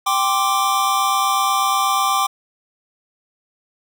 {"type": "chord", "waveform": "square", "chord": "G suspended fourth", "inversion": "none", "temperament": "equal", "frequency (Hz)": [784, 1046.5, 1174.7], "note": ["G5", "C6", "D6"], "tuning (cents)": [0, 0, 0], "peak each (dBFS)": [-22, -23, -19], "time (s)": [0.06, 2.27], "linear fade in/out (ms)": 10, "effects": []}